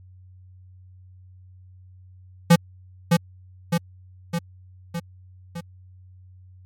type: tone with echo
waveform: square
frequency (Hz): 170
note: F3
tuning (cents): -46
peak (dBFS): -10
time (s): 2.5-2.56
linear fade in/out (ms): 10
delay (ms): 610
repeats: 5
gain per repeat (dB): -4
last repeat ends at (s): 5.61
effects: added 92 Hz sine -45 dBFS peak until 6.65 s + MP3 64 kbps